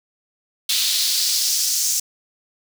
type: noise with high-pass filter sweep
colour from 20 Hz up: pink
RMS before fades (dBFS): -20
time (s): 0.69-2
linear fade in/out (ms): 5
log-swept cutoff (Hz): 3700 to 6300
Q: 2.6
effects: none